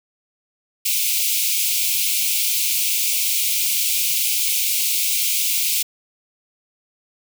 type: high-pass noise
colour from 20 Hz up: white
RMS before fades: -20 dBFS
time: 0.85-5.83 s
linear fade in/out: 10 ms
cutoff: 2200 Hz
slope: 96 dB/octave
effects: none